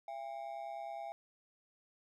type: ring-modulated tone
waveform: triangle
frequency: 740 Hz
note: F#5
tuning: in tune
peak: -36 dBFS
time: 0.08-1.12 s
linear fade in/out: 0 ms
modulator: 64.8 Hz
effects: none